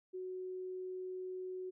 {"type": "tone", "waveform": "sine", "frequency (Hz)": 370, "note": "F#4", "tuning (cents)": 0, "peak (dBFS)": -40, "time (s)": [0.13, 1.71], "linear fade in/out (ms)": 20, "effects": []}